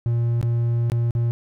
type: tone with dropouts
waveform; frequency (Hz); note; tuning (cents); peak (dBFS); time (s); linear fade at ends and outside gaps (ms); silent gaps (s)
triangle; 117.8; A#2; +19; -16; 0.06-1.31; 0; 0.413-0.428 / 0.899-0.919 / 1.108-1.151
effects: none